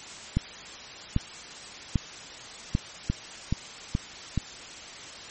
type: two click trains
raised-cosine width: 5 ms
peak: -10 / -12 dBFS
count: 4 / 4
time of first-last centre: 0.37-2.751 / 3.1-4.377 s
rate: 1.26 / 2.35 Hz
effects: white hiss -42 dBFS RMS until 5.3 s + MP3 32 kbps